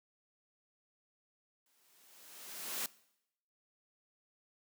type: noise with exponential growth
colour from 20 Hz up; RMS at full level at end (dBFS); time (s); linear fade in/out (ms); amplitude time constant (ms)
white; -36; 1.66-2.86; 2; 260
effects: noise-tail reverb RT60 0.8 s tail -21 dB re dry + high-pass 200 Hz 12 dB/octave